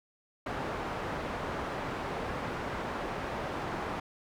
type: low-pass noise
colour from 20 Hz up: white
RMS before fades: -36 dBFS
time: 0.46-4 s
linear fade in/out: 5 ms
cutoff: 1100 Hz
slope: 12 dB/octave
effects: none